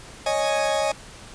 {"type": "chord", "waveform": "40% pulse", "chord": "C# suspended second", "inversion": "none", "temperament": "equal", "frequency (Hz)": [554.4, 622.3, 830.6], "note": ["C#5", "D#5", "G#5"], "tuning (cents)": [0, 0, 0], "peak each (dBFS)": [-25, -23, -25], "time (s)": [0.26, 0.92], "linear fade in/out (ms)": 5, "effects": ["pink hiss -43 dBFS RMS until 1.34 s", "resampled to 22050 Hz"]}